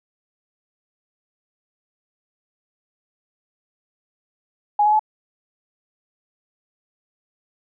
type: tone with pitch steps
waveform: sine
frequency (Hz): 830.6 / 844.6 / 858.9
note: G#5 / G#5 / A5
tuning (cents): 0 / +29 / -42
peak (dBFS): -13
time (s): 4.79-4.994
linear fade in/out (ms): 5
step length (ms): 68
effects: none